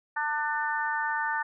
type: harmonic tone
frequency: 298.6 Hz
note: D4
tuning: 29 cents sharp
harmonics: 3 / 4 / 5 / 6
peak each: -30 / -36 / -32 / -32 dBFS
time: 0.16-1.43 s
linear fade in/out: 10 ms
effects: none